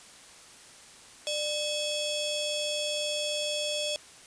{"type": "ring-modulated tone", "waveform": "sawtooth", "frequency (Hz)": 1975.5, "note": "B6", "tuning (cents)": 0, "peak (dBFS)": -22, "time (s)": [1.27, 3.96], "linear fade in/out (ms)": 0, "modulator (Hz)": 1380, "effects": ["white hiss -51 dBFS RMS until 4.26 s", "resampled to 22050 Hz"]}